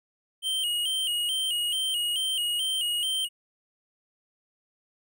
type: tone with vibrato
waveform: square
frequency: 3004 Hz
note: F#7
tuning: 26 cents sharp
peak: -26 dBFS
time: 0.42-3.29 s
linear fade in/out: 50 ms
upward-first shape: square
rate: 2.3 Hz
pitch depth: 69 cents each way
effects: none